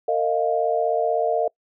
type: chord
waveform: sine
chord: Bb suspended fourth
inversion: none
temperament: equal with one note detuned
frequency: 457.4 / 622.3 / 698.5 Hz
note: Bb4 / Eb5 / F5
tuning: -33 / 0 / 0 cents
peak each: -23 dBFS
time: 0.08-1.48 s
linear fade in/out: 5 ms
effects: noise-tail reverb RT60 0.1 s tail -25 dB re dry